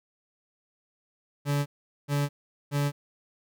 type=tone bursts; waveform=40% pulse; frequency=143.6 Hz; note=D3; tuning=39 cents flat; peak=-23 dBFS; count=3; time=1.45-2.92 s; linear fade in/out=50 ms; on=210 ms; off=420 ms; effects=none